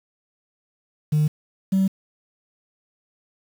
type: tone pair in turn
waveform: sine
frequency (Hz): 151.5 / 191.84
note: D#3 / G3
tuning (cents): -46 / -37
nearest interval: major third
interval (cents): 409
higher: second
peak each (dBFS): -14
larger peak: neither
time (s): 1.12-1.28 / 1.72-1.88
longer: neither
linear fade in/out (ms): 10
effects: tanh soft clip ceiling -14 dBFS + 7-bit